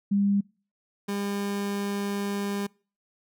sine / 30% pulse tone pair in turn, 200.5 / 201.3 Hz, G3 / G3, +39 / +46 cents, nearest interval unison, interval 7 cents, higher second, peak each -20 / -25 dBFS, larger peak first, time 0.11-0.41 / 1.08-2.67 s, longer second, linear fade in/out 10 ms, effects noise-tail reverb RT60 0.4 s tail -26 dB re dry

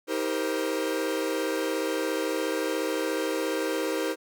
45% pulse chord, C minor seventh, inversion first, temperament equal with one note detuned, 318.2 / 392 / 466.2 / 523.3 Hz, Eb4 / G4 / Bb4 / C5, +39 / 0 / 0 / 0 cents, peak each -31 / -33 / -32 / -32 dBFS, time 0.07-4.16 s, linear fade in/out 50 ms, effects none

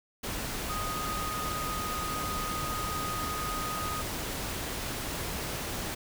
sine tone in noise, 1244.5 Hz, D#6, in tune, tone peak -34 dBFS, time 0.69-4.02 s, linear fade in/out 10 ms, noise pink, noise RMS -35 dBFS, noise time 0.23-5.95 s, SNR -2 dB, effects none

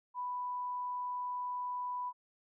sine tone, 990 Hz, B5, 4 cents sharp, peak -35 dBFS, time 0.14-2.13 s, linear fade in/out 50 ms, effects none

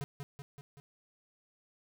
square tone with echo, 141.7 Hz, C#3, 38 cents sharp, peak -36 dBFS, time 0.01-0.04 s, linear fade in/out 0 ms, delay 190 ms, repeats 4, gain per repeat -4 dB, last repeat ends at 0.8 s, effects none

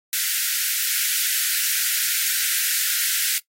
white high-pass noise, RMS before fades -22 dBFS, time 0.13-3.38 s, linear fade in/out 0 ms, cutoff 1400 Hz, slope 96 dB/octave, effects noise-tail reverb RT60 0.1 s tail -17 dB re dry + AAC 48 kbps

